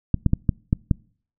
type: clicks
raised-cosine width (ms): 5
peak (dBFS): -5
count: 6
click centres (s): 0.143 / 0.263 / 0.334 / 0.492 / 0.729 / 0.912
effects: noise-tail reverb RT60 0.5 s tail -26 dB re dry